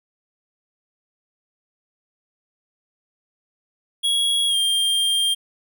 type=tone with pitch glide; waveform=square; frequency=3322 to 3196 Hz; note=G#7 to G7; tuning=0 to +33 cents; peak=-18 dBFS; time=4.03-5.35 s; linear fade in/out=20 ms; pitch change=-67 cents; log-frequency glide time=4.48-4.56 s; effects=none